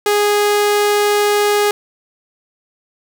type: tone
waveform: sawtooth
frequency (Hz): 413.6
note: G#4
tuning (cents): -7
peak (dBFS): -8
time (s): 0.06-1.71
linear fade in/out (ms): 2
effects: 8-bit